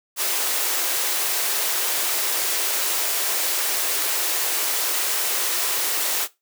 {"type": "high-pass noise", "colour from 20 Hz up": "white", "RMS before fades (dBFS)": -23, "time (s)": [0.16, 6.28], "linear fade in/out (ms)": 50, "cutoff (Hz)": 320, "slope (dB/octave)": 48, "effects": ["noise-tail reverb RT60 0.2 s tail -17 dB re dry"]}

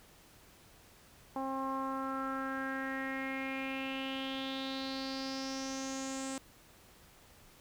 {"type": "tone with low-pass filter sweep", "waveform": "sawtooth", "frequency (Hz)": 267.2, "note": "C4", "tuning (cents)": 36, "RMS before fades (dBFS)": -38, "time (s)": [1.36, 6.38], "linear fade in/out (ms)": 0, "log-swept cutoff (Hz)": [920, 8000], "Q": 5.6, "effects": ["pink hiss -60 dBFS RMS until 7.6 s"]}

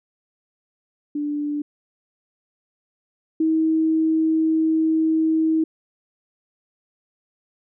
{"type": "tone pair in turn", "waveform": "sine", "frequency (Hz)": [293.7, 319], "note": ["D4", "D#4"], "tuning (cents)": [0, 43], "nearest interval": "minor second", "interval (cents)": 143, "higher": "second", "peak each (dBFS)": [-22, -16], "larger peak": "second", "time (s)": [[1.15, 1.62], [3.4, 5.64]], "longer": "second", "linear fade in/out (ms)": 5, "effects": []}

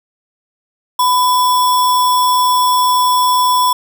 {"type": "tone with sample-and-hold", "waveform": "sine", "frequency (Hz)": 999, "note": "B5", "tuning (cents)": 20, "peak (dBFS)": -9, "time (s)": [0.99, 3.73], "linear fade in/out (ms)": 5, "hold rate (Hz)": 4410, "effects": []}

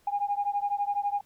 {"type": "beating tone pair", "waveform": "sine", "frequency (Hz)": [809, 821], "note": ["G#5", "G#5"], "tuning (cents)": [-46, -20], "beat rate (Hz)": 12, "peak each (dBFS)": [-28, -29], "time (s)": [0.07, 1.21], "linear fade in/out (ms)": 5, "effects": ["tanh soft clip ceiling -18 dBFS", "pink hiss -65 dBFS RMS until 1.25 s"]}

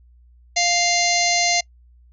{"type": "harmonic tone", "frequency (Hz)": 698, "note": "F5", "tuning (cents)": -1, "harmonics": [1, 3, 4, 5, 6, 7, 8, 9, 10], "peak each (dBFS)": [-22, -22, -29, -33, -23, -28, -30, -23, -32], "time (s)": [0.56, 1.61], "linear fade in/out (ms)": 10, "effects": ["noise-tail reverb RT60 0.1 s tail -25 dB re dry", "added 60 Hz sine -48 dBFS peak until 2.12 s"]}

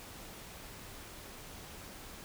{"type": "silence", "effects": ["pink hiss -49 dBFS RMS until 2.24 s"]}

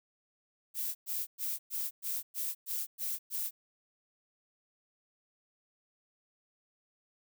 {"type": "noise bursts", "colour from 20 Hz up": "violet", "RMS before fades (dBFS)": -35, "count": 9, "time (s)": [0.74, 3.51], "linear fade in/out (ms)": 50, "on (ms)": 210, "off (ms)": 110, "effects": []}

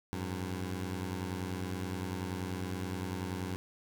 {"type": "beating tone pair", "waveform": "15% pulse", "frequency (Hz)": [91, 101], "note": ["F#2", "G#2"], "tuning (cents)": [-28, -48], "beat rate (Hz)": 10, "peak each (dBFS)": [-30, -35], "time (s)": [0.13, 3.56], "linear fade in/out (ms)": 0, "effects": []}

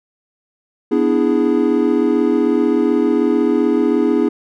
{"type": "chord", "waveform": "triangle", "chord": "E dominant seventh", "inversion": "second", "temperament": "equal", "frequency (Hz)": [246.9, 293.7, 329.6, 415.3], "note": ["B3", "D4", "E4", "G#4"], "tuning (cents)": [0, 0, 0, 0], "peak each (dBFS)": -16, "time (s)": [0.91, 4.29], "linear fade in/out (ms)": 10, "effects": []}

